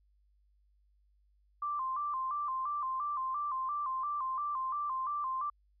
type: tone with vibrato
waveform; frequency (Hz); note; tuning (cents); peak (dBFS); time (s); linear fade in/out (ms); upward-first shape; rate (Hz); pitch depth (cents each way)
sine; 1108.7; C#6; 0; -32; 1.62-5.5; 5; square; 2.9; 100
effects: added 50 Hz sine -66 dBFS peak until 5.8 s